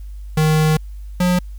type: tone pair in turn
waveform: square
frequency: 155.56 / 179.45 Hz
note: D#3 / F3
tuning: 0 / +47 cents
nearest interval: major second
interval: 247 cents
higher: second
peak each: -13 / -14 dBFS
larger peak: first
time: 0.37-0.77 / 1.2-1.39 s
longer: first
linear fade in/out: 5 ms
effects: added 50 Hz sine -29 dBFS peak until 1.58 s + white hiss -58 dBFS RMS until 1.58 s